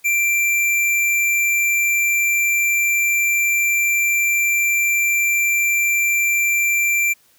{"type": "tone", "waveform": "square", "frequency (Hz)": 2356, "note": "D7", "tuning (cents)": 5, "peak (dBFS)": -16, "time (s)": [0.04, 7.14], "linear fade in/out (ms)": 20, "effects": ["white hiss -56 dBFS RMS until 7.38 s"]}